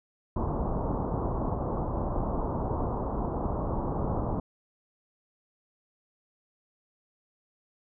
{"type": "low-pass noise", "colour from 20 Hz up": "pink", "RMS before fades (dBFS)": -30, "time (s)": [0.36, 4.4], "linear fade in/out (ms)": 5, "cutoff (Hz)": 1100, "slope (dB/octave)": 48, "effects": []}